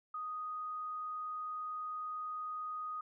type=tone; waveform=sine; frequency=1244.5 Hz; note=D#6; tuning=in tune; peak=-38 dBFS; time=0.14-3.01 s; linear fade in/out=5 ms; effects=none